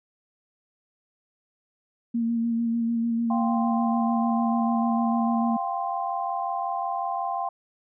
sine tone with vibrato, 231.6 Hz, A#3, 11 cents flat, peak -22 dBFS, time 2.14-5.57 s, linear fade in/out 10 ms, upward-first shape square, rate 6.7 Hz, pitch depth 17 cents each way
sine chord, F suspended second, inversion none, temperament equal, 698.5 / 784 / 1046.5 Hz, F5 / G5 / C6, 0 / 0 / 0 cents, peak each -30 / -29 / -31 dBFS, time 3.3-7.49 s, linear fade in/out 5 ms
effects none

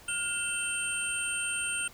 sine tone cluster, 1423 / 2679 / 3113 / 8720 Hz, F6 / E7 / G7 / C#9, +32 / +27 / -13 / -29 cents, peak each -35 / -35 / -38 / -32 dBFS, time 0.08-1.88 s, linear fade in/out 5 ms, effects tanh soft clip ceiling -20 dBFS + pink hiss -53 dBFS RMS until 1.93 s

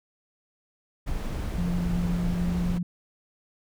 brown noise, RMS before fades -30 dBFS, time 1.06-2.79 s, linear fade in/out 20 ms
sine tone with pitch glide, 174.61 to 175.72 Hz, F3 to F3, 0 to +11 cents, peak -25 dBFS, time 1.58-2.83 s, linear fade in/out 5 ms, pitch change +11 cents, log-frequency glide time 2.27-2.69 s
effects none

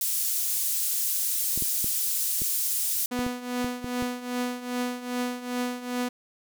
pink high-pass noise, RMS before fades -27 dBFS, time 0.01-3.06 s, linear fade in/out 2 ms, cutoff 9000 Hz, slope 12 dB/octave
clicks, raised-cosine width 3 ms, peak -22 dBFS, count 9, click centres 1.576 / 1.623 / 1.844 / 2.419 / 3.191 / 3.265 / 3.645 / 3.844 / 4.024 s
sawtooth tone with tremolo, 246.9 Hz, B3, in tune, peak -21 dBFS, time 3.11-6.09 s, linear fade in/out 10 ms, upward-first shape triangle, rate 2.5 Hz, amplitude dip 80%
effects none

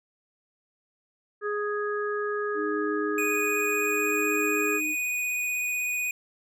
harmonic tone, 415.3 Hz, G#4, in tune, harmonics 1 / 3 / 4, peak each -28 / -33 / -34 dBFS, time 1.41-4.81 s, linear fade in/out 50 ms
sine tone with tremolo, 308.1 Hz, D#4, 17 cents flat, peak -29 dBFS, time 2.54-4.96 s, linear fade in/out 50 ms, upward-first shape sine, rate 0.66 Hz, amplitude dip 55%
square tone with vibrato, 2477 Hz, D#7, 8 cents flat, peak -27 dBFS, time 3.18-6.11 s, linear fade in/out 2 ms, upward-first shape triangle, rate 16 Hz, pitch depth 12 cents each way
effects none

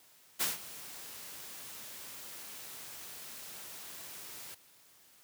white noise with ADSR envelope, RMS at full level -30 dBFS, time 0.39-4.55 s, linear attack 24 ms, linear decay 160 ms, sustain -17 dB, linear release 11 ms, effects white hiss -62 dBFS RMS until 5.23 s + high-pass 80 Hz 12 dB/octave

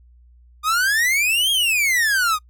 45% pulse exponential two-way sweep, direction up then down, 1208 to 3290 to 1208 Hz, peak -16 dBFS, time 0.63-2.39 s, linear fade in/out 50 ms, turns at 1.51 s, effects noise-tail reverb RT60 0.1 s tail -25 dB re dry + added 60 Hz sine -47 dBFS peak until 2.49 s

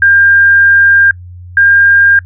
sine tone pair in turn, 1600 / 1605.6 Hz, G6 / G6, +35 / +41 cents, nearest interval unison, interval 6 cents, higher second, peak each -3 dBFS, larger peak neither, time 0.02-1.11 / 1.57-2.19 s, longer first, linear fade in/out 2 ms, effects noise-tail reverb RT60 0.1 s tail -25 dB re dry + added 89 Hz sine -27 dBFS peak until 2.25 s

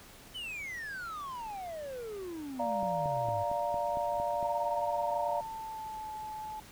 triangle exponential sweep, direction down, 3082 to 97.3 Hz, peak -36 dBFS, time 0.34-3.44 s, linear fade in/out 20 ms
sine chord, Bb major, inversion first, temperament equal, 587.3 / 698.5 / 932.3 Hz, D5 / F5 / Bb5, 0 / 0 / 0 cents, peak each -34 dBFS, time 2.59-5.41 s, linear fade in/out 10 ms
click train, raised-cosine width 3 ms, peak -31 dBFS, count 8, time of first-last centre 2.83-4.428 s, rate 4.38 Hz
sine tone with pitch glide, 914 to 862.7 Hz, A#5 to A5, -34 to -34 cents, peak -38 dBFS, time 4.44-6.6 s, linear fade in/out 5 ms, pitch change -100 cents, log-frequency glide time 4.96-6.13 s
effects pink hiss -53 dBFS RMS until 6.71 s

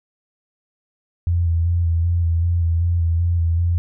sine tone with vibrato, 84.8 Hz, E2, 50 cents sharp, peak -15 dBFS, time 1.27-3.78 s, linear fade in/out 0 ms, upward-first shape square, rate 2.6 Hz, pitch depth 28 cents each way, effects none

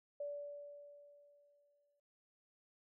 sine tone with exponential decay, 578 Hz, D5, 28 cents flat, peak -39 dBFS, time 0.2-2 s, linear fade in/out 5 ms, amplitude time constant 390 ms, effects none

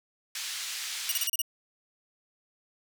white band-pass noise, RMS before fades -36 dBFS, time 0.35-1.27 s, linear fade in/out 2 ms, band 2000 to 6500 Hz, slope 12 dB/octave
5% pulse tone bursts, 2878 Hz, F#7, 49 cents flat, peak -17 dBFS, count 6, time 1.09-1.417 s, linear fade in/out 2 ms, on 27 ms, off 33 ms
effects none

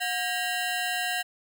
20% pulse ring-modulated tone, 1168 Hz, D6, 10 cents flat, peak -19 dBFS, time 0-1.23 s, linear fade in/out 20 ms, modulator 444 Hz, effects none

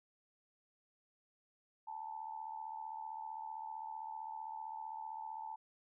sine tone with amplitude modulation, 880 Hz, A5, in tune, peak -39 dBFS, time 1.87-5.56 s, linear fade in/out 10 ms, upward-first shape sine, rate 75.5 Hz, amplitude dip 75%, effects none

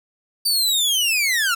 sawtooth linear sweep, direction down, 4659 to 1318.5 Hz, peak -14 dBFS, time 0.45-1.55 s, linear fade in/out 10 ms, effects none

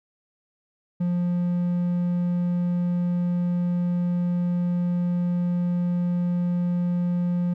triangle tone, 176 Hz, F3, 14 cents sharp, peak -19 dBFS, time 1-7.54 s, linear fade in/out 10 ms, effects none

